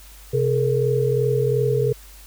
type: tone cluster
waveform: sine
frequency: 130 / 423.9 / 466.7 Hz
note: C3 / G#4 / A#4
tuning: -11 / +35 / +2 cents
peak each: -21 / -21 / -22 dBFS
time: 0.33-1.93 s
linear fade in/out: 10 ms
effects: added 50 Hz sine -43 dBFS peak until 2.26 s + white hiss -47 dBFS RMS until 2.26 s